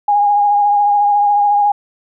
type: tone with vibrato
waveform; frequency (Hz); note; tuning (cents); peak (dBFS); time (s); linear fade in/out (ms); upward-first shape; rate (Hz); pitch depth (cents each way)
sine; 820; G#5; -22; -9; 0.08-1.72; 5; sine; 14; 23
effects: none